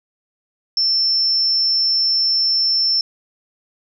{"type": "tone", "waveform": "sine", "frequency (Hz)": 5360, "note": "E8", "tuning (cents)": 28, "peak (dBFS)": -14, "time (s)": [0.77, 3.01], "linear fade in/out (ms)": 2, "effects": []}